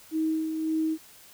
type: tone with tremolo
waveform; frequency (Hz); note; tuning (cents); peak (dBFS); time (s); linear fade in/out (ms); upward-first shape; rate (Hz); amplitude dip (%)
sine; 317; D#4; +32; -23; 0.11-0.98; 50; sine; 1.8; 45
effects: white hiss -52 dBFS RMS until 1.33 s